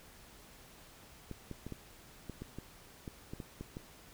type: clicks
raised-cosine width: 3 ms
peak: -29 dBFS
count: 12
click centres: 1.313 / 1.513 / 1.666 / 1.723 / 2.297 / 2.42 / 2.586 / 3.078 / 3.335 / 3.402 / 3.61 / 3.769 s
effects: pink hiss -57 dBFS RMS until 4.13 s